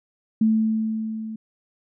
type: tone with level ramp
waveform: sine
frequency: 220 Hz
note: A3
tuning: in tune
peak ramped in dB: -14 to -30 dBFS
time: 0.41-1.36 s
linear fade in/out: 5 ms
effects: none